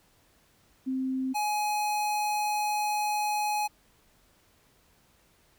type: tone pair in turn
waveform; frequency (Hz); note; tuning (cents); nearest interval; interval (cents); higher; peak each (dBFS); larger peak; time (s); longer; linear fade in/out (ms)
sine / square; 261.6 / 839.7; C4 / G#5; 0 / +19; octave + minor sixth; 2019; second; -27; neither; 0.86-1.34 / 1.34-3.68; second; 20
effects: pink hiss -64 dBFS RMS until 5.58 s